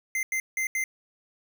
square tone bursts at uneven times, 2079 Hz, C7, 12 cents flat, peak -26 dBFS, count 4, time 0.15-0.23 / 0.32-0.4 / 0.57-0.67 / 0.75-0.84 s, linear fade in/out 2 ms, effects none

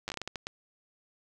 slowing click train, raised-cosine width 0.2 ms, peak -18 dBFS, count 10, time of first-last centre 0.08-0.469 s, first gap 9 ms, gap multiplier 1.37, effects none

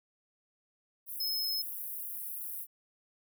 pink high-pass noise, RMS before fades -40 dBFS, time 1.06-2.67 s, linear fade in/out 50 ms, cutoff 11000 Hz, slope 48 dB/octave
sine tone, 5170 Hz, E8, 34 cents flat, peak -31 dBFS, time 1.2-1.62 s, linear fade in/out 5 ms
effects none

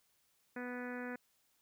harmonic tone, 246.9 Hz, B3, in tune, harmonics 1 / 2 / 3 / 4 / 5 / 6 / 7 / 8 / 9 / 10, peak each -43 / -46 / -53 / -54 / -57 / -49 / -50 / -54 / -60 / -60 dBFS, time 0.56-1.16 s, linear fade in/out 5 ms, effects white hiss -75 dBFS RMS until 1.61 s

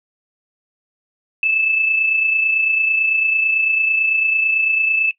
sine tone pair together, 2622 / 2651 Hz, E7 / E7, -10 / +9 cents, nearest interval unison, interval 19 cents, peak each -14 / -25 dBFS, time 1.43-5.11 s, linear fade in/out 2 ms, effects noise-tail reverb RT60 0.1 s tail -18 dB re dry

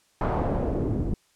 pink noise with low-pass filter sweep, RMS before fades -26 dBFS, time 0.21-1.14 s, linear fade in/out 2 ms, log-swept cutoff 1000 to 260 Hz, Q 1.5, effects white hiss -64 dBFS RMS until 1.35 s + low-pass 9000 Hz 12 dB/octave

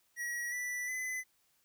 square tone with pitch steps, 1914 / 1972 / 2018 Hz, A#6 / B6 / B6, +45 / -3 / +37 cents, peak -36 dBFS, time 0.16-1.24 s, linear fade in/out 50 ms, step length 360 ms, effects white hiss -73 dBFS RMS until 1.64 s

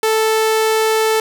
sawtooth tone, 439.8 Hz, A4, 1 cent flat, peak -9 dBFS, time 0.03-1.2 s, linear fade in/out 2 ms, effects none

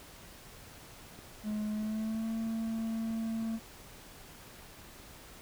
click train, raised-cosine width 3 ms, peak -37 dBFS, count 8, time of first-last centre 1.19-3.426 s, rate 3.13 Hz
triangle tone with pitch glide, 212.2 to 224.6 Hz, G#3 to A3, +38 to +36 cents, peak -30 dBFS, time 1.43-3.6 s, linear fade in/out 50 ms, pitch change +98 cents, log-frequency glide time 1.71-2.29 s
effects pink hiss -52 dBFS RMS until 5.41 s

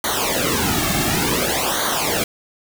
pink noise with flanger, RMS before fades -20 dBFS, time 0.04-2.24 s, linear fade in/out 2 ms, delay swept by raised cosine 0.38 to 2.08 ms, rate 0.56 Hz, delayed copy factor -0.9, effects none

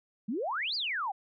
sine exponential two-way sweep, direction up then down, 193.5 to 4978 to 735 Hz, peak -30 dBFS, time 0.28-1.12 s, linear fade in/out 10 ms, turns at 0.75 s, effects none

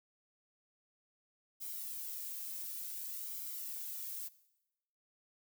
violet noise with flanger, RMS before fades -43 dBFS, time 1.6-4.29 s, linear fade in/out 20 ms, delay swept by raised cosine 1.1 to 2.1 ms, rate 0.56 Hz, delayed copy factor -0.5, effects noise-tail reverb RT60 0.9 s tail -18 dB re dry

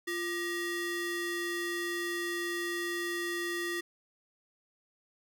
square ring-modulated tone, 773 Hz, G5, 24 cents flat, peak -30 dBFS, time 0.07-3.81 s, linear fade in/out 10 ms, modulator 1120 Hz, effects none

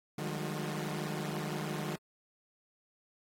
sawtooth tone cluster, 152 / 178.1 / 199.7 / 211.4 / 361.7 Hz, D#3 / F3 / G3 / G#3 / F#4, -40 / +34 / +32 / +31 / -39 cents, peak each -34 / -39 / -39 / -40 / -40 dBFS, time 0.18-1.96 s, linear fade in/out 5 ms, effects AAC 48 kbps

